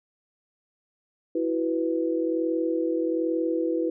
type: chord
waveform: sine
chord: E suspended second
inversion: none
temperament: just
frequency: 329.6 / 370.8 / 494.4 Hz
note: E4 / F#4 / B4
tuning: 0 / +4 / +2 cents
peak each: -25 / -31 / -28 dBFS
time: 1.35-3.9 s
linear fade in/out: 5 ms
effects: none